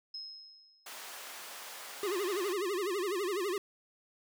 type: tone with exponential decay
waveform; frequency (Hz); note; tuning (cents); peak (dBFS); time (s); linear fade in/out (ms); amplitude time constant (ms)
sine; 5150; E8; -41; -38; 0.14-1.16; 5; 220
type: high-pass noise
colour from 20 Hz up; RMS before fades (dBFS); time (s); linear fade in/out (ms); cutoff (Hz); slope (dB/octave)
pink; -46; 0.86-2.53; 5; 760; 12
type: tone with vibrato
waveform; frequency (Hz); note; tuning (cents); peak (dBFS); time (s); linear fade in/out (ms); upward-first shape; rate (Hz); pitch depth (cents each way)
square; 381.5; G4; -47; -32; 2.03-3.58; 2; sine; 12; 170
effects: none